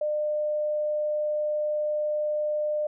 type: tone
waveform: sine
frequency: 602 Hz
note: D5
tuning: 43 cents sharp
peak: -24 dBFS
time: 0.01-2.87 s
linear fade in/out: 5 ms
effects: none